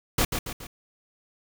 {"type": "noise with echo", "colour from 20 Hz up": "pink", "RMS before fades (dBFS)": -22, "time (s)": [0.18, 0.25], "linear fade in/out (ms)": 5, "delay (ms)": 140, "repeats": 3, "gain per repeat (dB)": -6, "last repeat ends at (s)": 0.67, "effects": []}